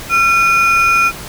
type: ring-modulated tone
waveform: triangle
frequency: 1906 Hz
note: A#6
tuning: 38 cents sharp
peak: -4 dBFS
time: 0.09-1.12 s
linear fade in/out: 50 ms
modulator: 545 Hz
effects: pink hiss -29 dBFS RMS until 1.28 s